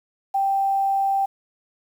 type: tone with quantisation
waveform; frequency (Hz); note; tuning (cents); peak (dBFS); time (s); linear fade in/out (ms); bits
sine; 784; G5; 0; -18; 0.34-1.26; 10; 8
effects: none